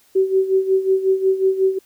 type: tone with tremolo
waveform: sine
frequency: 381.7 Hz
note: G4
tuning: 46 cents flat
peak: -11 dBFS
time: 0.15-1.79 s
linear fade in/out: 10 ms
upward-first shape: sine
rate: 5.5 Hz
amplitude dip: 75%
effects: white hiss -56 dBFS RMS until 1.85 s